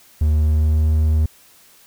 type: tone with pitch glide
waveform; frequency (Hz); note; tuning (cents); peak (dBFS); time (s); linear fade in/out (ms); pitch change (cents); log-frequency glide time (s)
triangle; 76.5 to 77.75; D#2 to D#2; -29 to -1; -11; 0.21-1.26; 5; +28; 0.39-0.9
effects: white hiss -50 dBFS RMS until 1.86 s